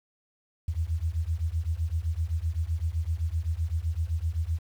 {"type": "beating tone pair", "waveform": "sine", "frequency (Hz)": [77.78, 85.58], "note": ["D#2", "F2"], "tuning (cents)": [0, -35], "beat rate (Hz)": 7.8, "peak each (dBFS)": -29, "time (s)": [0.68, 4.59], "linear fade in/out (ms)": 5, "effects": ["9-bit"]}